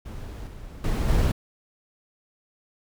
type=noise with level steps; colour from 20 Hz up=brown; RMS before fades=-36 / -40 / -24 / -21 dBFS; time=0.05-1.32 s; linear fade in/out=10 ms; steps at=0.47 / 0.84 / 1.08 s; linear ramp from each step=2 ms; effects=none